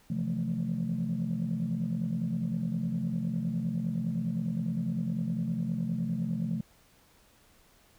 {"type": "chord", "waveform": "sine", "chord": "F major seventh", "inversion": "second", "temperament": "equal", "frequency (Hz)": [130.81, 164.81, 174.61, 220], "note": ["C3", "E3", "F3", "A3"], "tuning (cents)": [0, 0, 0, 0], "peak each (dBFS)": [-36, -34, -32, -32], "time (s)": [0.1, 6.61], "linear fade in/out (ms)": 5, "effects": ["tanh soft clip ceiling -22 dBFS", "pink hiss -62 dBFS RMS until 7.98 s"]}